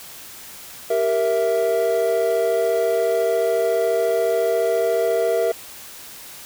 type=chord; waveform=triangle; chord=E diminished; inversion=first; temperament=equal; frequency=392 / 466.2 / 659.3 Hz; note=G4 / Bb4 / E5; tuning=0 / 0 / 0 cents; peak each=-23 / -18 / -19 dBFS; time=0.9-5.52 s; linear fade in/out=5 ms; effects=white hiss -39 dBFS RMS until 6.45 s